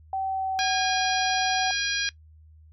sine tone with pitch glide, 769 to 754.5 Hz, G5 to F#5, -33 to +34 cents, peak -25 dBFS, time 0.13-1.71 s, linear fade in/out 2 ms, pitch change -33 cents, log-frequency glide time 0.23-0.93 s
harmonic tone, 815 Hz, G#5, 33 cents flat, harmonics 2 / 3 / 4 / 5 / 6 / 7, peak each -29 / -31 / -32 / -33 / -34 / -34 dBFS, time 0.59-2.09 s, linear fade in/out 0 ms
effects noise-tail reverb RT60 0.1 s tail -20 dB re dry + added 78 Hz sine -49 dBFS peak until 2.72 s

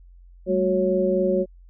sine tone cluster, 193.6 / 217.5 / 367.9 / 552 Hz, G3 / A3 / F#4 / C#5, -21 / -20 / -10 / -7 cents, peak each -25 / -30 / -22 / -22 dBFS, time 0.46-1.46 s, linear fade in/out 50 ms, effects added 44 Hz sine -45 dBFS peak until 1.69 s

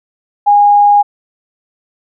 sine tone, 820 Hz, G#5, 22 cents flat, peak -4 dBFS, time 0.46-1.03 s, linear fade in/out 20 ms, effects none

